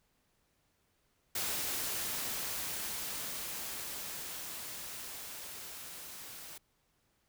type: noise with level ramp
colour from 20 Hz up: white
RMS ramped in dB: -35 to -48 dBFS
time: 1.35-6.58 s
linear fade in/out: 5 ms
effects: pink hiss -75 dBFS RMS until 7.28 s